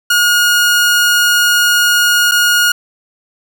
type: tone with dropouts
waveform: sawtooth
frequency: 1435 Hz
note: F6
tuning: 47 cents sharp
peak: -5 dBFS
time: 0.1-2.72 s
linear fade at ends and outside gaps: 5 ms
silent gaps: 2.313-2.318 s
effects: none